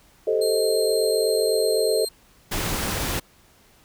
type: chord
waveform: sine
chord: A half-diminished seventh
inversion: third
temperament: equal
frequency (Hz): 392 / 440 / 523.3 / 622.3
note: G4 / A4 / C5 / Eb5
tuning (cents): 0 / 0 / 0 / 0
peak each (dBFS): -27 / -21 / -26 / -26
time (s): 0.27-2.05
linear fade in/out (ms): 5
type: tone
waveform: 25% pulse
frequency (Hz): 4186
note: C8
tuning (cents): 0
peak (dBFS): -23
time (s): 0.41-2.09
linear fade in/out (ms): 10
type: noise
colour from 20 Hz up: pink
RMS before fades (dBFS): -26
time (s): 2.51-3.2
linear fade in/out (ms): 10
effects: pink hiss -56 dBFS RMS until 3.84 s